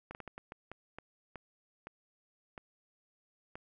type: slowing click train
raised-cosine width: 0.5 ms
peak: -29 dBFS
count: 12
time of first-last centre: 0.11-3.555 s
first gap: 39 ms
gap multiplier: 1.38
effects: none